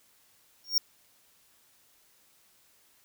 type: tone with exponential growth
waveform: square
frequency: 5550 Hz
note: F8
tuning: 12 cents flat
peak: -19 dBFS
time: 0.64-0.78 s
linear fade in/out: 2 ms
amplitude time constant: 30 ms
effects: white hiss -64 dBFS RMS until 3.04 s